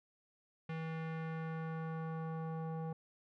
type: tone with low-pass filter sweep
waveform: square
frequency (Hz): 161.3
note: E3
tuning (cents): -37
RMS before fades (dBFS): -41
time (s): 0.69-2.93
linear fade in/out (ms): 5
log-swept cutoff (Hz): 2400 to 840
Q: 1.6
effects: none